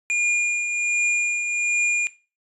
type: tone with tremolo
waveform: square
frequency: 2420 Hz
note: D#7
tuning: 49 cents flat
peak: -18 dBFS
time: 0.1-2.07 s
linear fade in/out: 0 ms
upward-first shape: triangle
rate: 1.3 Hz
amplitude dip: 50%
effects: noise-tail reverb RT60 0.3 s tail -17 dB re dry + resampled to 24000 Hz